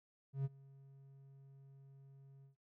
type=tone with ADSR envelope; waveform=triangle; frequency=136.8 Hz; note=C#3; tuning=23 cents flat; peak=-31 dBFS; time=0.33-2.56 s; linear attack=120 ms; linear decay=31 ms; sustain=-24 dB; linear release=120 ms; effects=noise-tail reverb RT60 0.1 s tail -19 dB re dry